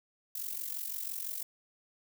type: noise with amplitude modulation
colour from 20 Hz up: violet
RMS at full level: -35 dBFS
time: 0.35-1.43 s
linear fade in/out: 5 ms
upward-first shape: sine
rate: 45.9 Hz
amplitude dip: 75%
effects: none